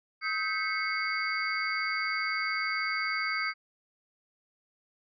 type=tone cluster; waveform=sine; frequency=1273 / 1565 / 1998 / 2192 / 4684 Hz; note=D#6 / G6 / B6 / C#7 / D8; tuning=+39 / -3 / +20 / -20 / -5 cents; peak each=-34 / -35 / -39 / -32 / -38 dBFS; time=0.21-3.54 s; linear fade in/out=50 ms; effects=none